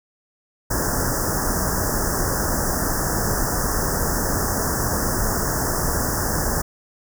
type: band-stop noise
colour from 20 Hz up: pink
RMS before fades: -22 dBFS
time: 0.7-6.62 s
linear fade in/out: 10 ms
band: 1800 to 5100 Hz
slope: 96 dB/octave
effects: none

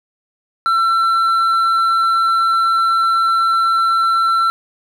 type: tone with hard clipping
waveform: sine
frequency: 1346 Hz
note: E6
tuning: 36 cents sharp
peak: -13 dBFS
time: 0.66-4.5 s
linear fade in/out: 0 ms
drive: 4 dB
effects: none

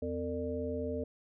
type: harmonic tone with a mistuned harmonic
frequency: 85 Hz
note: F2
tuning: 46 cents flat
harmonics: 1 / 3 / 5 / 7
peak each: -40 / -38 / -37 / -40 dBFS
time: 0.02-1.04 s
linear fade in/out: 5 ms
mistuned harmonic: 5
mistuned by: +110 cents
effects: none

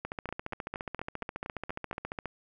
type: two click trains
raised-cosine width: 0.5 ms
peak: -20 / -22 dBFS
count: 33 / 8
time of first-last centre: 0.05-2.257 / 0.29-1.929 s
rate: 14.5 / 4.27 Hz
effects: none

